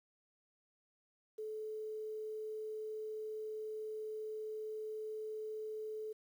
sine tone with quantisation, 432.7 Hz, A4, 29 cents flat, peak -40 dBFS, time 1.38-6.13 s, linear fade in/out 10 ms, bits 11, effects none

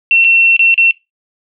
sine tone with dropouts, 2710 Hz, E7, 47 cents sharp, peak -6 dBFS, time 0.11-0.91 s, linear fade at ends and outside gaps 1 ms, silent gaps 0.242-0.246 / 0.565-0.593 / 0.742-0.778 s, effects noise-tail reverb RT60 0.2 s tail -20 dB re dry

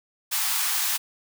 white high-pass noise, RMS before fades -25 dBFS, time 0.31-0.98 s, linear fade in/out 20 ms, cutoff 750 Hz, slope 96 dB/octave, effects none

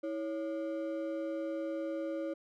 triangle ring-modulated tone, 440 Hz, A4, in tune, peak -29 dBFS, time 0.03-2.34 s, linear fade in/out 10 ms, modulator 115 Hz, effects none

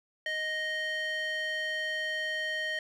square tone with band-pass filter, 622.3 Hz, D#5, in tune, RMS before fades -33 dBFS, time 0.26-2.79 s, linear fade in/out 2 ms, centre 2300 Hz, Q 4.8, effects none

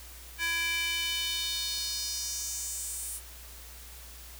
square tone with high-pass filter sweep, 333.5 Hz, E4, 20 cents sharp, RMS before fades -33 dBFS, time 0.38-3.21 s, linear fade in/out 50 ms, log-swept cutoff 1900 to 9700 Hz, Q 2.8, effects added 60 Hz sine -48 dBFS peak until 4.39 s + white hiss -49 dBFS RMS until 4.39 s

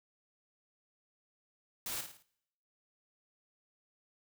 white noise with echo, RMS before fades -39 dBFS, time 1.86-2.01 s, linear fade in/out 2 ms, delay 54 ms, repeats 4, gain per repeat -7 dB, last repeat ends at 2.226 s, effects noise-tail reverb RT60 0.8 s tail -24 dB re dry

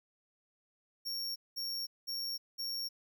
45% pulse tone bursts, 5520 Hz, F8, 21 cents flat, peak -36 dBFS, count 4, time 1.05-2.89 s, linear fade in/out 20 ms, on 310 ms, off 200 ms, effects 13-bit

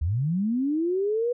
sine linear sweep, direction up, 69.2 to 493.9 Hz, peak -22 dBFS, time 0.01-1.33 s, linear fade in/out 10 ms, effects none

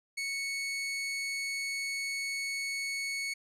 sawtooth tone, 2214 Hz, C#7, 3 cents flat, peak -29 dBFS, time 0.17-3.34 s, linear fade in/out 10 ms, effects low-pass 10000 Hz 12 dB/octave

